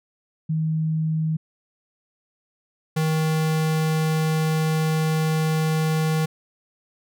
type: tone pair in turn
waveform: sine / square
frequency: 158.3 / 157.68 Hz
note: D#3 / D#3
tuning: +30 / +23 cents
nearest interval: unison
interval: 7 cents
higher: first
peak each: -20 dBFS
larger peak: neither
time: 0.49-1.37 / 2.96-6.26 s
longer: second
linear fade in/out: 10 ms
effects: none